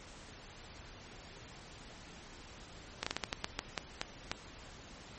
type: slowing click train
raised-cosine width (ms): 0.2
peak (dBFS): -15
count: 11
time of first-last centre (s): 3.03-4.315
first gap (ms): 35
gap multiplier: 1.27
effects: pink hiss -52 dBFS RMS until 5.18 s + MP3 32 kbps